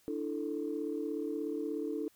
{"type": "chord", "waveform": "sine", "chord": "D suspended second", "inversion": "none", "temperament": "just", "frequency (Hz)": [293.7, 330.4, 440.5], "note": ["D4", "E4", "A4"], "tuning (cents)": [0, 4, 2], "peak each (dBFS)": [-37, -38, -37], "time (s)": [0.08, 2.08], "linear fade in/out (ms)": 0, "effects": ["tanh soft clip ceiling -24 dBFS", "white hiss -67 dBFS RMS until 2.15 s"]}